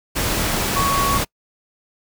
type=tone in noise; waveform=sine; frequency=1116 Hz; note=C#6; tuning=11 cents sharp; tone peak=-18 dBFS; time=0.75-1.19 s; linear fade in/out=20 ms; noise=pink; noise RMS=-21 dBFS; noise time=0.15-1.25 s; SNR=0 dB; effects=noise-tail reverb RT60 0.1 s tail -26 dB re dry